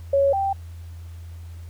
sine tone pair in turn, 554.4 / 784 Hz, C#5 / G5, 0 / 0 cents, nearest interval tritone, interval 600 cents, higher second, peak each -15 / -20 dBFS, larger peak first, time 0.13-0.33 / 0.33-0.53 s, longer neither, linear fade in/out 5 ms, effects added 84 Hz sine -35 dBFS peak until 1.69 s + pink hiss -55 dBFS RMS until 1.69 s

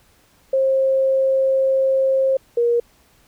sine tone pair in turn, 533 / 473.7 Hz, C5 / A#4, +32 / +28 cents, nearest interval major second, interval 204 cents, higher first, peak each -14 dBFS, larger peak neither, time 0.53-2.37 / 2.57-2.8 s, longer first, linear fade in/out 5 ms, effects pink hiss -56 dBFS RMS until 3.27 s

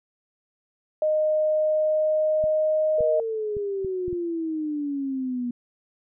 sine tone with pitch glide, 617 to 621.7 Hz, D#5 to D#5, -15 to -2 cents, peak -19 dBFS, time 1.02-3.2 s, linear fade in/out 2 ms, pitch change +13 cents, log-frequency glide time 1.4-3.02 s
clicks, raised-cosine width 5 ms, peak -25 dBFS, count 6, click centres 2.44 / 3.007 / 3.568 / 3.847 / 4.081 / 4.129 s
sine exponential sweep, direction down, 487.2 to 240 Hz, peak -25 dBFS, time 2.98-5.51 s, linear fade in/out 5 ms
effects none

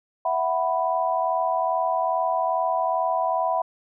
sine chord, E suspended second, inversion none, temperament just, 659.3 / 741.7 / 988.9 Hz, E5 / F#5 / B5, 0 / +4 / +2 cents, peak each -25 dBFS, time 0.25-3.62 s, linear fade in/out 5 ms, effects none

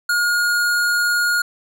sine tone with hard clipping, 1431 Hz, F6, 42 cents sharp, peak -17 dBFS, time 0.09-1.42 s, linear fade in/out 5 ms, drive 18 dB, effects none

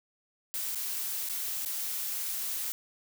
blue noise with dropouts, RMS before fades -34 dBFS, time 0.54-2.72 s, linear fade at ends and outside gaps 0 ms, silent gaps 0.748-0.756 / 1.288-1.296 / 1.65-1.659 s, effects none

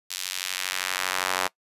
sawtooth tone with high-pass filter sweep, 92.6 Hz, F#2, 2 cents sharp, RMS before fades -29 dBFS, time 0.1-1.48 s, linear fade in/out 10 ms, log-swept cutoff 4100 to 850 Hz, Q 0.89, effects noise-tail reverb RT60 0.1 s tail -22 dB re dry + resampled to 32000 Hz

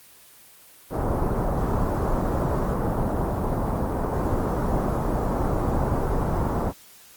pink low-pass noise, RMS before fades -24 dBFS, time 0.9-6.73 s, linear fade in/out 50 ms, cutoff 1100 Hz, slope 24 dB/octave, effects white hiss -50 dBFS RMS until 7.16 s + Opus 24 kbps

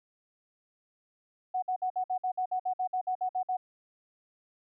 sine tone bursts, 740 Hz, F#5, in tune, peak -27 dBFS, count 15, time 1.54-3.57 s, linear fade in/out 10 ms, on 84 ms, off 55 ms, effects none

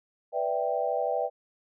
sine chord, E minor seventh, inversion second, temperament equal, 493.9 / 587.3 / 659.3 / 784 Hz, B4 / D5 / E5 / G5, 0 / 0 / 0 / 0 cents, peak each -31 dBFS, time 0.32-1.3 s, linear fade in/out 50 ms, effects none

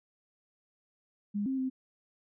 sine tone with pitch steps, 204.8 / 265.7 / 260.6 Hz, G#3 / C4 / C4, -24 / +27 / -7 cents, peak -29 dBFS, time 1.34-1.7 s, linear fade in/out 20 ms, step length 120 ms, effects none

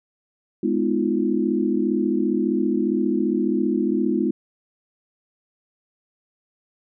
sine chord, F half-diminished seventh, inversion first, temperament just, 209.5 / 251.4 / 314.3 / 349.2 Hz, Ab3 / Cb4 / Eb4 / F4, +15 / +31 / +18 / 0 cents, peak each -24 dBFS, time 0.63-4.31 s, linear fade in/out 5 ms, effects none

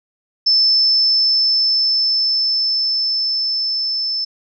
sine tone with level ramp, 5274 Hz, E8, in tune, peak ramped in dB -10 to -18 dBFS, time 0.46-4.25 s, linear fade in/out 10 ms, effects none

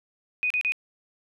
sine tone bursts, 2489 Hz, D#7, in tune, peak -22 dBFS, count 3, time 0.43-0.721 s, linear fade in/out 0 ms, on 73 ms, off 36 ms, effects none

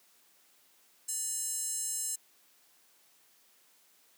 square tone with high-pass filter, 587 Hz, D5, 1 cent flat, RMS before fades -35 dBFS, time 1.08-2.16 s, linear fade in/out 10 ms, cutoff 7900 Hz, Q 4.4, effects white hiss -65 dBFS RMS until 4.17 s + high-pass 200 Hz 12 dB/octave

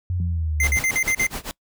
sine linear sweep, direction down, 91 to 69.3 Hz, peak -21 dBFS, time 0.1-0.77 s, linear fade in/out 0 ms
sine tone with exponential decay, 172 Hz, F3, 26 cents flat, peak -25 dBFS, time 0.2-0.66 s, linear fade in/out 2 ms, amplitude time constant 100 ms
square tone bursts, 2081 Hz, C7, 10 cents flat, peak -19 dBFS, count 6, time 0.6-1.267 s, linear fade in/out 2 ms, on 72 ms, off 47 ms
pink noise with tremolo, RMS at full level -29 dBFS, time 0.63-1.51 s, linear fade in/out 0 ms, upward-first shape sine, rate 7.2 Hz, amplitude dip 95%
effects noise-tail reverb RT60 0.1 s tail -24 dB re dry

